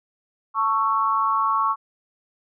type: tone with amplitude modulation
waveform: sine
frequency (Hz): 1108.7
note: C#6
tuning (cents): 0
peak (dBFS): -14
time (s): 0.54-1.76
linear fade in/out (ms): 50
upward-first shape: sine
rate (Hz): 219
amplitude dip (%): 90
effects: none